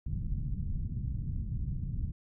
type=low-pass noise; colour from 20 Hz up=pink; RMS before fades=-34 dBFS; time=0.06-2.12 s; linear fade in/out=5 ms; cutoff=170 Hz; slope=24 dB/octave; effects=none